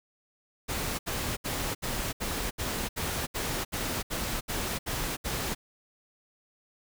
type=noise bursts; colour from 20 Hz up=pink; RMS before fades=-32 dBFS; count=13; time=0.68-5.55 s; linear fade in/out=20 ms; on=310 ms; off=70 ms; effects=none